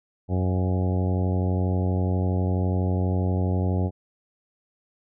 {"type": "harmonic tone with a mistuned harmonic", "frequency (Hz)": 92.2, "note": "F#2", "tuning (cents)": -6, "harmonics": [1, 2, 3, 4, 5, 6, 7, 8, 9], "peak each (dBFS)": [-22, -28, -32, -34, -36, -38, -39, -40, -41], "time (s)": [0.28, 3.91], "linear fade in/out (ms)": 50, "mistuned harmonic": 8, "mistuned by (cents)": -27, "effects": []}